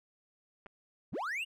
clicks, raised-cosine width 0.5 ms, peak -34 dBFS, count 2, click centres 0.661 / 0.666 s
triangle linear sweep, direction up, 58.4 to 2946 Hz, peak -32 dBFS, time 1.12-1.45 s, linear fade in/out 20 ms
effects none

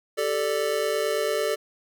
square chord, G suspended second, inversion none, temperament just, 392 / 441 / 588 Hz, G4 / A4 / D5, 0 / +4 / +2 cents, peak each -31 / -27 / -28 dBFS, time 0.17-1.56 s, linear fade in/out 20 ms, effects none

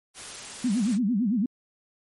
white noise, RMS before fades -39 dBFS, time 0.14-0.99 s, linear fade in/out 50 ms
sine tone with vibrato, 221.4 Hz, A3, 11 cents sharp, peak -21 dBFS, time 0.64-1.46 s, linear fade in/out 5 ms, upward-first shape sine, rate 8.9 Hz, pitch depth 260 cents each way
effects MP3 48 kbps

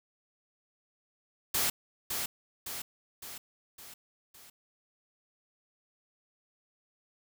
white noise with echo, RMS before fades -29 dBFS, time 1.54-1.7 s, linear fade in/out 5 ms, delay 560 ms, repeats 5, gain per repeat -5 dB, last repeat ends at 4.5 s, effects none

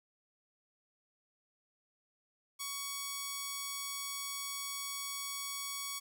5% pulse tone, 1120 Hz, C#6, 18 cents sharp, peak -26 dBFS, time 2.59-6 s, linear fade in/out 20 ms, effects none

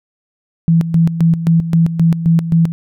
sine tone with tremolo, 165.6 Hz, E3, 8 cents sharp, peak -7 dBFS, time 0.68-2.72 s, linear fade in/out 0 ms, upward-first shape square, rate 3.8 Hz, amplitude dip 70%, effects none

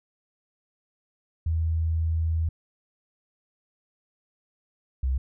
sine tone pair in turn, 81.2 / 65.24 Hz, E2 / C2, -26 / -4 cents, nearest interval major third, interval 378 cents, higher first, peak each -22 dBFS, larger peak neither, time 1.46-2.49 / 5.03-5.18 s, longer first, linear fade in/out 5 ms, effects none

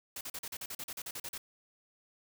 white noise bursts, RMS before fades -41 dBFS, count 14, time 0.16-1.38 s, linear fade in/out 5 ms, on 50 ms, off 40 ms, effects none

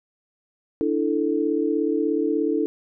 sine chord, D suspended second, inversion none, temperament just, 293.7 / 330.4 / 440.5 Hz, D4 / E4 / A4, 0 / +4 / +2 cents, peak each -24 dBFS, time 0.81-2.66 s, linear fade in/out 0 ms, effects none

